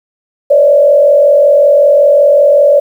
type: tone with frequency modulation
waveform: sine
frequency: 577 Hz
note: D5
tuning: 31 cents flat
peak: -3 dBFS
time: 0.5-2.8 s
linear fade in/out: 10 ms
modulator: 45.3 Hz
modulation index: 0.86
effects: 7-bit